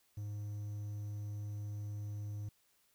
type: tone with quantisation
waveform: triangle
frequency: 103.83 Hz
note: G#2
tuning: in tune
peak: -37 dBFS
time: 0.17-2.49 s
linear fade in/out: 5 ms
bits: 11
effects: white hiss -73 dBFS RMS until 2.94 s